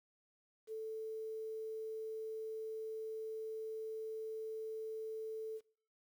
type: tone with quantisation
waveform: sine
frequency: 440 Hz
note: A4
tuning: in tune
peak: -40 dBFS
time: 0.67-5.61 s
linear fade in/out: 50 ms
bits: 11
effects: noise-tail reverb RT60 0.5 s tail -21 dB re dry